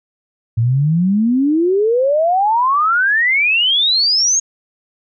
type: exponential sweep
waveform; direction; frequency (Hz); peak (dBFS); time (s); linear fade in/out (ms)
sine; up; 110 to 6660; -11; 0.57-4.4; 10
effects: none